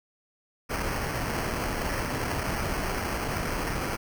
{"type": "noise with sample-and-hold", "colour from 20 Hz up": "pink", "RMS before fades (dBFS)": -30, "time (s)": [0.69, 3.97], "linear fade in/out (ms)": 20, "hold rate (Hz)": 3675, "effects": []}